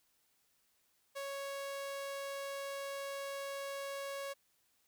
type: tone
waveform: sawtooth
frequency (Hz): 554.4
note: C#5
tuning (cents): 0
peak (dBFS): -36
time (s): 1.15-4.34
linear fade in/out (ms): 20
effects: white hiss -75 dBFS RMS until 4.87 s